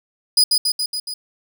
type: tone with echo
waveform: 35% pulse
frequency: 4958 Hz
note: D#8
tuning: 7 cents flat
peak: -9 dBFS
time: 0.37-0.44 s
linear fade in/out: 5 ms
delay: 140 ms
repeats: 5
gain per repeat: -3 dB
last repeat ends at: 1.14 s
effects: none